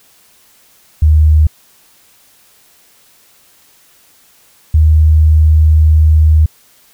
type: tone pair in turn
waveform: sine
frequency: 77 / 77.85 Hz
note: D#2 / D#2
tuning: -17 / +2 cents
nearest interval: unison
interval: 19 cents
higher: second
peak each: -4 dBFS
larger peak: neither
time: 1.02-1.47 / 4.74-6.46 s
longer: second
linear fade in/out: 5 ms
effects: white hiss -48 dBFS RMS until 6.93 s